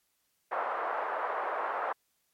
white band-pass noise, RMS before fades -33 dBFS, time 0.51-1.93 s, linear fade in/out 10 ms, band 510 to 1300 Hz, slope 24 dB/octave, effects white hiss -75 dBFS RMS until 2.33 s + MP3 64 kbps

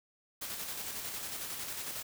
white noise with tremolo, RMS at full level -39 dBFS, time 0.41-2.03 s, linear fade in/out 10 ms, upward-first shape square, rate 11 Hz, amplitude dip 30%, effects none

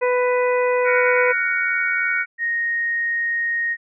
harmonic tone, 496.3 Hz, B4, 8 cents sharp, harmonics 1 / 2 / 3 / 4 / 5, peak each -17 / -24 / -31 / -27 / -31 dBFS, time 0.01-1.33 s, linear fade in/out 20 ms
sine chord, Gb major seventh, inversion third, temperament equal with one note detuned, 1396.9 / 1480 / 1864.7 / 2245 Hz, F6 / Gb6 / Bb6 / Db7, 0 / 0 / 0 / +21 cents, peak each -27 / -22 / -26 / -22 dBFS, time 0.84-2.26 s, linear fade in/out 50 ms
sine tone, 1864.7 Hz, A#6, in tune, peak -19 dBFS, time 2.38-3.77 s, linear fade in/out 50 ms
effects none

